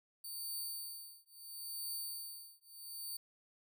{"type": "tone with tremolo", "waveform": "5% pulse", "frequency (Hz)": 4576, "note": "D8", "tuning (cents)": -46, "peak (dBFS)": -32, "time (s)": [0.24, 3.17], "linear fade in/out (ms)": 5, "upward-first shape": "triangle", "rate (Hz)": 0.74, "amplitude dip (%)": 100, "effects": []}